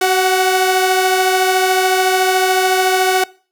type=tone pair together; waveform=sawtooth; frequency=376.7 / 739.6 Hz; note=F#4 / F#5; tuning=+31 / -1 cents; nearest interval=octave; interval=1168 cents; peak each=-11 dBFS; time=0.01-3.24 s; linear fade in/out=5 ms; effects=noise-tail reverb RT60 0.4 s tail -22 dB re dry